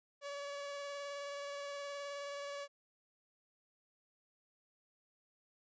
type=tone with vibrato; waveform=sawtooth; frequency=568 Hz; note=C#5; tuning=42 cents sharp; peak=-38 dBFS; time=0.21-2.68 s; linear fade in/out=50 ms; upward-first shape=square; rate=19 Hz; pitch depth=12 cents each way; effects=resampled to 16000 Hz